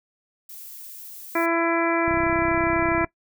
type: noise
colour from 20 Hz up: violet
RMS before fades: -40 dBFS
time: 0.49-1.46 s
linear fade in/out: 5 ms
type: harmonic tone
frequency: 334.5 Hz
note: E4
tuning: 25 cents sharp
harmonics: 1 / 2 / 3 / 4 / 5 / 6 / 7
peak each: -23 / -26 / -28 / -29 / -30 / -31 / -31 dBFS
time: 1.35-3.05 s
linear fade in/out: 5 ms
type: click train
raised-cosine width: 5 ms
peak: -21 dBFS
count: 32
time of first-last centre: 2.08-3.043 s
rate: 32.2 Hz
effects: noise-tail reverb RT60 0.1 s tail -20 dB re dry